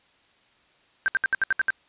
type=tone bursts; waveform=sine; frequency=1568 Hz; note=G6; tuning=in tune; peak=-18 dBFS; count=8; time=1.06-1.704 s; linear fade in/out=0 ms; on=21 ms; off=68 ms; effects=white hiss -61 dBFS RMS until 1.88 s + resampled to 8000 Hz